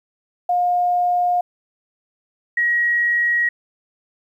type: tone pair in turn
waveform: sine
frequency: 712 / 1900.8 Hz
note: F5 / A#6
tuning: +33 / +33 cents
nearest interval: octave + perfect fourth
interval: 1700 cents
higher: second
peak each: -15 dBFS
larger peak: neither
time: 0.49-1.41 / 2.57-3.49 s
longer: neither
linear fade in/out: 5 ms
effects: 9-bit